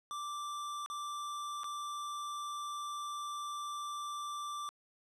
square tone with dropouts, 1174.7 Hz, D6, in tune, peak -39 dBFS, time 0.11-4.69 s, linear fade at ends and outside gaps 0 ms, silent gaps 0.861-0.9 / 1.634-1.642 s, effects low-pass 10000 Hz 12 dB/octave

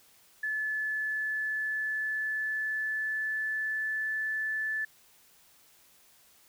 sine tone with pitch glide, 1729 to 1745.1 Hz, A6 to A6, -31 to -15 cents, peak -29 dBFS, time 0.43-4.85 s, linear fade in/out 5 ms, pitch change +16 cents, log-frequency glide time 0.87-4.23 s, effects white hiss -61 dBFS RMS until 6.48 s

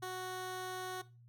15% pulse tone, 370 Hz, F#4, in tune, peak -33 dBFS, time 0.02-1.02 s, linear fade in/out 10 ms, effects noise-tail reverb RT60 0.3 s tail -18 dB re dry + added 119 Hz sine -57 dBFS peak until 1.28 s

